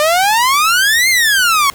sawtooth exponential two-way sweep, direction up then down, 591 to 2150 to 1081 Hz, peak -6 dBFS, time 0-1.7 s, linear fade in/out 0 ms, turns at 1.09 s, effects pink hiss -39 dBFS RMS until 1.74 s

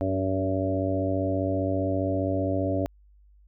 harmonic tone with a mistuned harmonic, 95.1 Hz, F#2, 48 cents sharp, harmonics 1 / 2 / 3 / 4 / 5 / 6 / 7, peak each -29 / -38 / -28 / -35 / -37 / -30 / -32 dBFS, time 0.01-2.86 s, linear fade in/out 0 ms, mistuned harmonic 4, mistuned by +16 cents, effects added 50 Hz sine -53 dBFS peak until 3.47 s

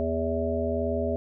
harmonic tone, 81.8 Hz, E2, 13 cents flat, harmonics 1 / 3 / 5 / 7 / 8, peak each -31 / -31 / -31 / -31 / -31 dBFS, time 0-1.16 s, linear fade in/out 0 ms, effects none

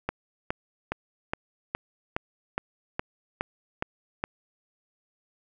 click train, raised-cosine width 0.5 ms, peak -12 dBFS, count 11, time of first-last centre 0.09-4.239 s, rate 2.41 Hz, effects none

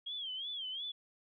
sine tone with vibrato, 3237 Hz, G#7, 45 cents flat, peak -38 dBFS, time 0.06-0.92 s, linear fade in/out 10 ms, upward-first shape sine, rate 2.8 Hz, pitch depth 130 cents each way, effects none

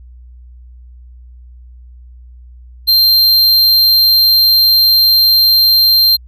square tone, 4165 Hz, C8, 9 cents flat, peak -7 dBFS, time 2.87-6.17 s, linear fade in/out 20 ms, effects added 61 Hz sine -34 dBFS peak until 6.27 s

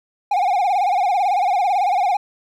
triangle tone with vibrato, 765 Hz, G5, 42 cents flat, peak -13 dBFS, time 0.31-2.17 s, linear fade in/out 5 ms, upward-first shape sine, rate 18 Hz, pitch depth 140 cents each way, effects none

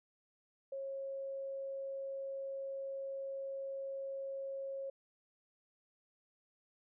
sine tone, 544 Hz, C#5, 33 cents flat, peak -39 dBFS, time 0.72-4.9 s, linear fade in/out 5 ms, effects none

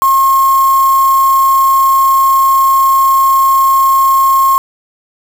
sine tone with quantisation, 1076 Hz, C6, 48 cents sharp, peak -6 dBFS, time 0.02-4.58 s, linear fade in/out 0 ms, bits 3, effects none

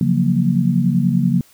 sine chord, Gb major seventh, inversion second, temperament equal, 138.59 / 174.61 / 185 / 233.1 Hz, Db3 / F3 / Gb3 / Bb3, 0 / 0 / 0 / 0 cents, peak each -19 / -18 / -19 / -19 dBFS, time 0.01-1.41 s, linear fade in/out 2 ms, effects white hiss -51 dBFS RMS until 1.53 s

